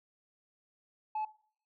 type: tone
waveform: sine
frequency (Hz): 861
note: A5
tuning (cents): -38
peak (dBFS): -30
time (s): 1.15-1.25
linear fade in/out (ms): 5
effects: noise-tail reverb RT60 0.5 s tail -20 dB re dry + tanh soft clip ceiling -30 dBFS